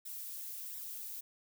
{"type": "noise with flanger", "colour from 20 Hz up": "violet", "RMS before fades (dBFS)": -44, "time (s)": [0.05, 1.21], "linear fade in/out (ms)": 10, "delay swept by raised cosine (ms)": [0.53, 5.13], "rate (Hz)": 1.4, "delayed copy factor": 0.65, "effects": []}